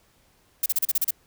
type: noise bursts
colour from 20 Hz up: violet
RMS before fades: -22 dBFS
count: 8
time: 0.63-1.108 s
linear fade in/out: 5 ms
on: 30 ms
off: 34 ms
effects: pink hiss -62 dBFS RMS until 1.26 s